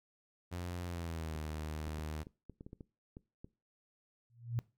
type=tone with pitch glide; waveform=sawtooth; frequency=88.2 to 77.23 Hz; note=F2 to D#2; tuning=+18 to -12 cents; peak=-35 dBFS; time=0.51-2.24 s; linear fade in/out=20 ms; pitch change=-230 cents; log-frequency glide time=0.85-1.4 s
type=clicks; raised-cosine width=3 ms; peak=-35 dBFS; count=11; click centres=1.354 / 1.876 / 1.988 / 2.269 / 2.497 / 2.609 / 2.665 / 2.731 / 2.808 / 3.169 / 3.445 s
type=tone with exponential growth; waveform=sine; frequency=117.9 Hz; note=A#2; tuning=20 cents sharp; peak=-29 dBFS; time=4.3-4.59 s; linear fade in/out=0 ms; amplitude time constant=61 ms
effects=noise-tail reverb RT60 0.3 s tail -21 dB re dry